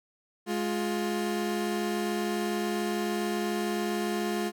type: tone pair together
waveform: 30% pulse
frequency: 210 / 352.9 Hz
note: G#3 / F4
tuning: +19 / +18 cents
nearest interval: major sixth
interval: 899 cents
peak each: -28 dBFS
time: 0.46-4.52 s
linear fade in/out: 50 ms
effects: none